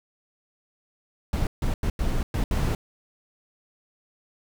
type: noise bursts at uneven times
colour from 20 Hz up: brown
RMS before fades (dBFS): -24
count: 6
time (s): 1.33-1.47 / 1.62-1.74 / 1.83-1.9 / 1.99-2.23 / 2.34-2.44 / 2.51-2.75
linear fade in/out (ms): 2
effects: none